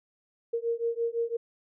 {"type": "beating tone pair", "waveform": "sine", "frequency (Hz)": [462.1, 468], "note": ["A#4", "A#4"], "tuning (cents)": [-15, 7], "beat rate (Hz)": 5.9, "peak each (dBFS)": -30, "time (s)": [0.53, 1.37], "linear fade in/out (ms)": 10, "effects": []}